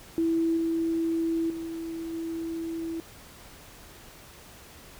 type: tone with level steps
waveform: sine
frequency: 329.2 Hz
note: E4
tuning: 2 cents flat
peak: -22 / -24 / -32 / -30 dBFS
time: 0.18-3 s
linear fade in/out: 0 ms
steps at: 0.57 / 1.5 / 2.13 s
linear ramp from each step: 2 ms
effects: pink hiss -49 dBFS RMS until 4.99 s